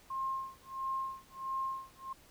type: tone with tremolo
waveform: sine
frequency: 1065 Hz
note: C6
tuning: 30 cents sharp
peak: -32 dBFS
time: 0.1-2.13 s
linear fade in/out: 5 ms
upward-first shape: sine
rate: 1.5 Hz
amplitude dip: 100%
effects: pink hiss -61 dBFS RMS until 2.3 s